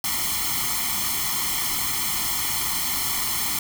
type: noise with comb filter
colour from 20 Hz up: white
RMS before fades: -25 dBFS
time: 0.04-3.59 s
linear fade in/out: 2 ms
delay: 0.94 ms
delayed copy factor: +0.95
effects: none